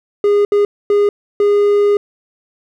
triangle tone bursts at uneven times, 409.5 Hz, G#4, 24 cents flat, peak -7 dBFS, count 4, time 0.24-0.45 / 0.52-0.65 / 0.9-1.09 / 1.4-1.97 s, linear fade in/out 2 ms, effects none

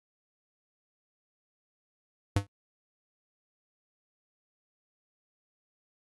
square tone with exponential decay, 100 Hz, G2, 35 cents sharp, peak -20 dBFS, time 2.36-2.47 s, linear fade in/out 5 ms, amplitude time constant 22 ms, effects AAC 32 kbps

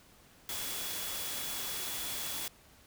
sine tone in noise, 3386 Hz, G#7, 33 cents sharp, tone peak -45 dBFS, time 0.49-2.48 s, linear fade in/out 2 ms, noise white, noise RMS -38 dBFS, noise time 0.49-2.48 s, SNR -10 dB, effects pink hiss -60 dBFS RMS until 2.86 s

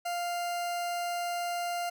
40% pulse tone, 698.5 Hz, F5, in tune, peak -30 dBFS, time 0.05-1.9 s, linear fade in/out 10 ms, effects none

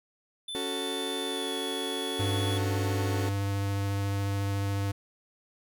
square tone with pitch glide, 3520 to 3390 Hz, A7 to G#7, 0 to +35 cents, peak -35 dBFS, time 0.48-2.58 s, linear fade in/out 5 ms, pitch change -65 cents, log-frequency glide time 1.25-1.55 s
35% pulse chord, F# minor, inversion second, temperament just, 277.5 / 370 / 444 Hz, C#4 / F#4 / A4, +2 / 0 / +16 cents, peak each -35 dBFS, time 0.55-3.29 s, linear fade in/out 0 ms
square tone with vibrato, 99.5 Hz, G2, 26 cents sharp, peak -28 dBFS, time 2.19-4.92 s, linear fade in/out 10 ms, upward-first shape triangle, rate 14 Hz, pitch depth 10 cents each way
effects none

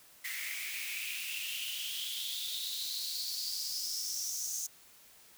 white noise with high-pass filter sweep, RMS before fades -38 dBFS, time 0.24-4.67 s, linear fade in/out 10 ms, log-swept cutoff 2000 to 6400 Hz, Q 7.2, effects white hiss -59 dBFS RMS until 5.37 s

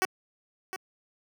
10% pulse tone with echo, 376.6 Hz, F#4, 31 cents sharp, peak -15 dBFS, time 0.02-0.05 s, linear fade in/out 0 ms, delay 710 ms, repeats 1, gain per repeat -11 dB, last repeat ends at 0.76 s, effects high-pass 200 Hz 12 dB/octave

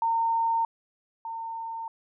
sine tone pair in turn, 914 / 909.1 Hz, A#5 / A#5, -34 / -44 cents, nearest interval unison, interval 10 cents, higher first, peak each -22 / -32 dBFS, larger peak first, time 0.02-0.65 / 1.25-1.88 s, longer neither, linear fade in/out 2 ms, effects none

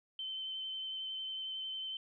sine tone with vibrato, 3081 Hz, G7, 31 cents flat, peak -38 dBFS, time 0.19-1.97 s, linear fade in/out 2 ms, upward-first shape sine, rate 11 Hz, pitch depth 13 cents each way, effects none

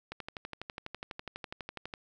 click train, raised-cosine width 0.3 ms, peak -23 dBFS, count 23, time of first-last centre 0.12-1.938 s, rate 12.1 Hz, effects none

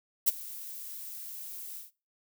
violet noise with ADSR envelope, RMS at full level -21 dBFS, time 0.26-1.91 s, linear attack 21 ms, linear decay 23 ms, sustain -21 dB, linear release 140 ms, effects noise-tail reverb RT60 0.3 s tail -20 dB re dry

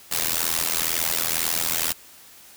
white noise with amplitude modulation, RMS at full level -20 dBFS, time 0.11-1.93 s, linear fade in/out 10 ms, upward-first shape sine, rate 82 Hz, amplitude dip 100%, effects white hiss -48 dBFS RMS until 2.56 s

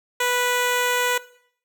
10% pulse tone, 492.2 Hz, B4, 6 cents flat, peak -11 dBFS, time 0.2-1.18 s, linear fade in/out 5 ms, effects noise-tail reverb RT60 0.6 s tail -18 dB re dry

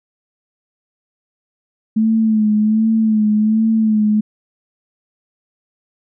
sine tone with vibrato, 217.3 Hz, A3, 21 cents flat, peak -11 dBFS, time 1.96-4.21 s, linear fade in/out 10 ms, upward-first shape sine, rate 1.3 Hz, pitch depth 46 cents each way, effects none

